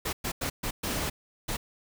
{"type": "noise bursts at uneven times", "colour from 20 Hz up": "pink", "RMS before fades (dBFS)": -31, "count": 6, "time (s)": [[0.05, 0.13], [0.24, 0.32], [0.41, 0.5], [0.63, 0.71], [0.83, 1.1], [1.48, 1.57]], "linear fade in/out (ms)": 10, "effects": []}